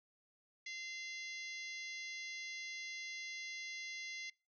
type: harmonic tone with a mistuned harmonic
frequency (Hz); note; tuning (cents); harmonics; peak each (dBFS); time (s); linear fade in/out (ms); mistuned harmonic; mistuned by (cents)
690; F5; -21; 3 / 4 / 5 / 6 / 7 / 8 / 9; -45 / -56 / -54 / -54 / -55 / -60 / -55; 0.66-4.3; 5; 5; -27
effects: noise-tail reverb RT60 0.3 s tail -25 dB re dry